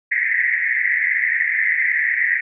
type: band-pass noise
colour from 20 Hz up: pink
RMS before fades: -19 dBFS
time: 0.11-2.41 s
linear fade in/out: 10 ms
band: 1800 to 2100 Hz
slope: 96 dB/octave
effects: none